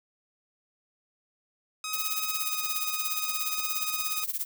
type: tone with pitch glide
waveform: 10% pulse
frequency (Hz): 1263 to 1250.7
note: D#6 to D#6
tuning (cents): +26 to +9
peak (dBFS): -24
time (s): 1.84-4.24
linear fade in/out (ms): 2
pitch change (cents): -17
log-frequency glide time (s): 2.4-2.49
type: noise with tremolo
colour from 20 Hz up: violet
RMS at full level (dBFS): -28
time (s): 1.93-4.45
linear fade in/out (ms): 2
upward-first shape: triangle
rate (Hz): 17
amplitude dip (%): 95
effects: none